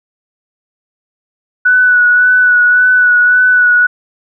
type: tone with vibrato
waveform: sine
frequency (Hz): 1480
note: F#6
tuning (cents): 0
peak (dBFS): -5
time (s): 1.65-3.87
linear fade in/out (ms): 10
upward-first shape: sine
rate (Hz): 1.8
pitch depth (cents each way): 23
effects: none